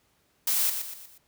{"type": "noise with echo", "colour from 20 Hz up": "blue", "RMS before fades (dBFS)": -25, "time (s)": [0.47, 0.7], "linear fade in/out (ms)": 5, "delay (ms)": 120, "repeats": 4, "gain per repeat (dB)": -7, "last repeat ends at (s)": 1.18, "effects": ["pink hiss -68 dBFS RMS until 1.27 s", "high-pass 60 Hz 12 dB/octave"]}